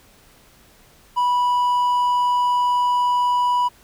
triangle tone, 982 Hz, B5, 10 cents flat, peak -14 dBFS, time 1.16-3.69 s, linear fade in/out 20 ms, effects pink hiss -52 dBFS RMS until 3.83 s

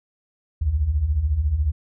sine beating tone pair, 63.7 / 77.7 Hz, C2 / D#2, -46 / -2 cents, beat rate 14 Hz, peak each -25 / -19 dBFS, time 0.61-1.72 s, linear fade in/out 10 ms, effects none

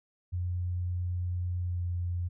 sine tone with pitch glide, 89.1 to 87.97 Hz, F2 to F2, +35 to +13 cents, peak -29 dBFS, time 0.32-2.29 s, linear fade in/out 20 ms, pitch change -22 cents, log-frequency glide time 1.62-1.83 s, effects none

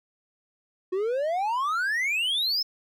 triangle exponential sweep, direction up, 359.4 to 5330 Hz, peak -22 dBFS, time 0.92-2.63 s, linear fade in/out 10 ms, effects none

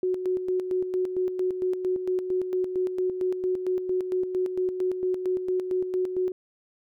sine tone with tremolo, 368.3 Hz, F#4, 8 cents flat, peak -22 dBFS, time 0.03-6.32 s, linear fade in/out 2 ms, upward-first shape square, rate 4.4 Hz, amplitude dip 55%, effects none

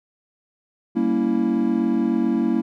triangle chord, G diminished seventh, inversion none, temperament equal with one note detuned, 196 / 233.1 / 280.1 / 329.6 Hz, G3 / Bb3 / Db4 / Fb4, 0 / 0 / +18 / 0 cents, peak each -25 / -19 / -23 / -21 dBFS, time 0.95-2.62 s, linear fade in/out 20 ms, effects none

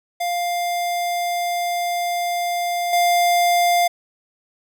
square tone with level steps, 700 Hz, F5, 4 cents sharp, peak -21 / -15 dBFS, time 0.2-3.88 s, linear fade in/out 10 ms, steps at 2.93 s, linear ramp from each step 2 ms, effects none

